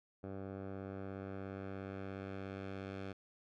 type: tone with low-pass filter sweep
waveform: 10% pulse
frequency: 97 Hz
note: G2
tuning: 18 cents flat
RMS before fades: -45 dBFS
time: 0.23-3.13 s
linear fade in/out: 10 ms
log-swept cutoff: 940 to 3400 Hz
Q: 0.8
effects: none